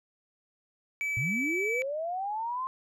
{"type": "tone", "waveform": "triangle", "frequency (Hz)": 2300, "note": "D7", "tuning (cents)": -37, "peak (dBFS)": -27, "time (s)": [1.01, 1.82], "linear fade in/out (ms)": 0}
{"type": "linear sweep", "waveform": "sine", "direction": "up", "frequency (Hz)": [108, 1062], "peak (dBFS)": -30, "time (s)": [1.17, 2.67], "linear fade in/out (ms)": 0}
{"effects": []}